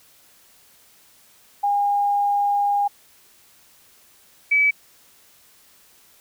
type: tone pair in turn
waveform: sine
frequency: 812 / 2292 Hz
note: G#5 / D7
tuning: -39 / -43 cents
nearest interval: octave + tritone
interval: 1796 cents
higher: second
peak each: -17 / -14 dBFS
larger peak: second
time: 1.63-2.88 / 4.51-4.71 s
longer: first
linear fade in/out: 10 ms
effects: white hiss -54 dBFS RMS until 6.2 s